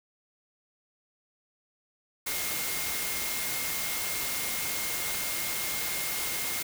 sine tone in noise, 2133 Hz, C7, 33 cents sharp, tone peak -39 dBFS, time 2.26-6.63 s, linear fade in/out 10 ms, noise white, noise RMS -32 dBFS, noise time 2.26-6.63 s, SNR -10 dB, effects none

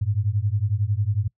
sine beating tone pair, 98 / 109 Hz, G2 / A2, 0 / -16 cents, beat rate 11 Hz, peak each -23 dBFS, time 0.01-1.28 s, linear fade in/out 10 ms, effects noise-tail reverb RT60 0.1 s tail -24 dB re dry

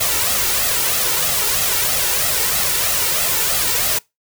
white noise with flanger, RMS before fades -18 dBFS, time 0-3.99 s, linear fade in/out 10 ms, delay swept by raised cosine 1.5 to 2.23 ms, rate 3.1 Hz, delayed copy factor +0.6, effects noise-tail reverb RT60 0.2 s tail -24 dB re dry

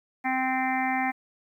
harmonic tone, 260 Hz, C4, 11 cents flat, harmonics 1 / 3 / 4 / 5 / 6 / 7 / 8 / 9, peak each -30 / -27 / -37 / -41 / -41 / -33 / -32 / -37 dBFS, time 0.24-1.12 s, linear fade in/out 20 ms, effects 10-bit

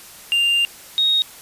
triangle / sine tone pair in turn, 2794 / 3749 Hz, F7 / A#7, 0 / +9 cents, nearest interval perfect fourth, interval 509 cents, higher second, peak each -13 / -14 dBFS, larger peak first, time 0.32-0.65 / 0.98-1.22 s, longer first, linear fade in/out 0 ms, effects white hiss -41 dBFS RMS until 1.41 s + resampled to 32000 Hz

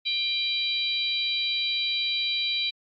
harmonic tone with a mistuned harmonic, 784 Hz, G5, in tune, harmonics 3 / 4 / 5 / 6, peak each -31 / -32 / -26 / -38 dBFS, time 0.05-2.71 s, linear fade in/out 20 ms, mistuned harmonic 3, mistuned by +25 cents, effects AAC 48 kbps

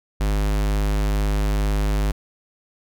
square tone, 51.1 Hz, G#1, 27 cents flat, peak -19 dBFS, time 0.2-2.12 s, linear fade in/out 10 ms, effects none

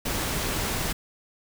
pink noise, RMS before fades -28 dBFS, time 0.05-0.93 s, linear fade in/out 10 ms, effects none

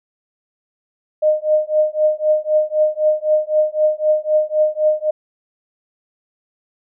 sine tone with tremolo, 614 Hz, D#5, 23 cents flat, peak -9 dBFS, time 1.22-5.11 s, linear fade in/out 10 ms, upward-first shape triangle, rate 3.9 Hz, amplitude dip 100%, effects none

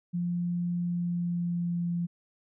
sine tone with pitch glide, 174.61 to 172.5 Hz, F3 to F3, 0 to -21 cents, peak -27 dBFS, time 0.13-2.07 s, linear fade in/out 20 ms, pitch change -21 cents, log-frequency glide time 0.79-1.9 s, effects none

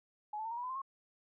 sine tone with pitch steps, 843 / 873.7 / 905.6 / 938.6 / 972.8 / 1008.3 / 1045.1 / 1083.2 Hz, G#5 / A5 / A5 / A#5 / B5 / B5 / C6 / C#6, +26 / -12 / +50 / +12 / -26 / +36 / -2 / -40 cents, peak -37 dBFS, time 0.33-0.818 s, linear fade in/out 5 ms, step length 61 ms, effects none

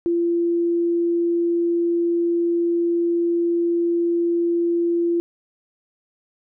sine tone, 341.8 Hz, F4, 37 cents flat, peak -17 dBFS, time 0.06-5.2 s, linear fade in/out 0 ms, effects none

